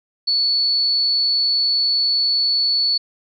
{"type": "tone", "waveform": "sine", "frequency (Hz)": 4435, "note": "C#8", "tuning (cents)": 0, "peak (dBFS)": -15, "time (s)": [0.27, 2.98], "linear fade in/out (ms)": 10, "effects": []}